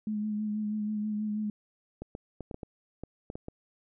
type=tone with vibrato; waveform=sine; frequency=211.8 Hz; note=G#3; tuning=34 cents sharp; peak=-29 dBFS; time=0.07-1.5 s; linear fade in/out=2 ms; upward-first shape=sine; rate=6.2 Hz; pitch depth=25 cents each way
type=clicks; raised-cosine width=2 ms; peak=-25 dBFS; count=10; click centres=2.02 / 2.151 / 2.407 / 2.512 / 2.544 / 2.632 / 3.036 / 3.301 / 3.355 / 3.484 s
effects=none